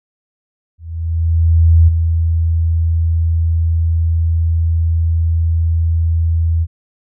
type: tone with ADSR envelope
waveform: sine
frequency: 82.41 Hz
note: E2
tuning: in tune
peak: -4 dBFS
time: 0.78-6.67 s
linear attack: 1100 ms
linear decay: 10 ms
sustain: -7 dB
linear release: 47 ms
effects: none

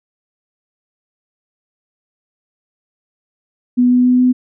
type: tone with pitch steps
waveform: sine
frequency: 246.9 / 248.5 / 250.1 / 251.7 Hz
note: B3 / B3 / B3 / B3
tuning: 0 / +11 / +22 / +33 cents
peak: -8 dBFS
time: 3.77-4.33 s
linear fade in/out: 20 ms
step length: 140 ms
effects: none

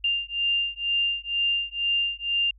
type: beating tone pair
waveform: sine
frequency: 2794 / 2796.1 Hz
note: F7 / F7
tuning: 0 / +1 cents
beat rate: 2.1 Hz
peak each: -26 dBFS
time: 0.04-2.51 s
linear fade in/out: 5 ms
effects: added 50 Hz sine -50 dBFS peak until 2.58 s

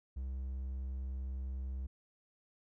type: tone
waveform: triangle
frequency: 65.41 Hz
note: C2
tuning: in tune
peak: -35 dBFS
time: 0.16-1.87 s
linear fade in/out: 10 ms
effects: none

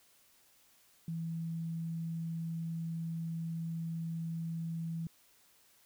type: tone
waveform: sine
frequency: 164.81 Hz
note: E3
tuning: in tune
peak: -35 dBFS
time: 1.08-5.07 s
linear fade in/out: 2 ms
effects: white hiss -66 dBFS RMS until 5.85 s

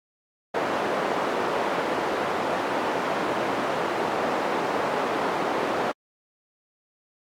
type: band-pass noise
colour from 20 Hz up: white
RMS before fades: -26 dBFS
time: 0.54-5.92 s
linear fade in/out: 10 ms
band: 290 to 880 Hz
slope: 12 dB/octave
effects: AAC 64 kbps

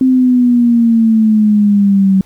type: exponential sweep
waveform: sine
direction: down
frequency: 261.6 to 190 Hz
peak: -6 dBFS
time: 0.01-2.21 s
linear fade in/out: 2 ms
effects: pink hiss -48 dBFS RMS until 2.25 s

